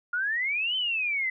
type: exponential two-way sweep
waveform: sine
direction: up then down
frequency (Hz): 1400 to 3100 to 2006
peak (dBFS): -25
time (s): 0.13-1.3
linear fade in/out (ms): 5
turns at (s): 0.76
effects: none